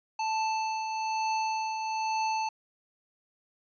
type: tone with tremolo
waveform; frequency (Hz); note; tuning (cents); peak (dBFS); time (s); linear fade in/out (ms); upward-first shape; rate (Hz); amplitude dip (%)
square; 880; A5; 0; -27; 0.19-2.49; 5; triangle; 1.1; 45
effects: resampled to 16000 Hz